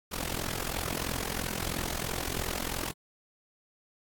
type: noise with amplitude modulation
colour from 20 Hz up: pink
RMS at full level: -30 dBFS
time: 0.11-2.92 s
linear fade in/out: 20 ms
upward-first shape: sine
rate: 43 Hz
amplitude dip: 95%
effects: AAC 64 kbps